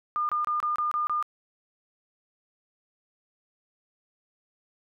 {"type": "tone bursts", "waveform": "sine", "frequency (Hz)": 1210, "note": "D#6", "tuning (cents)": -49, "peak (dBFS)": -24, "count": 7, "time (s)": [0.16, 1.226], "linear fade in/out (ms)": 0, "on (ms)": 130, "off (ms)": 26, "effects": []}